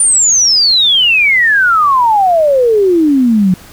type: exponential sweep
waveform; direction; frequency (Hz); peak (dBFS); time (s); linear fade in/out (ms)
sine; down; 9397 to 177.8; -6; 0-3.54; 2
effects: pink hiss -37 dBFS RMS until 3.72 s